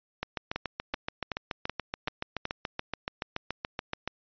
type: two click trains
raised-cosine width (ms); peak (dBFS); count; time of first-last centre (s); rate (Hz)
0.3; -15 / -15; 28 / 6; 0.23-4.076 / 0.56-2.454; 7.02 / 2.64
effects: resampled to 11025 Hz